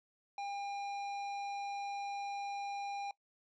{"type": "tone with tanh clipping", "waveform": "sine", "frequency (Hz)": 803, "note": "G5", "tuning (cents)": 41, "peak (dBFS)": -40, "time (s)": [0.38, 3.11], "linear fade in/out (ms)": 2, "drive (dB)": 14, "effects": ["noise-tail reverb RT60 0.1 s tail -21 dB re dry", "resampled to 16000 Hz"]}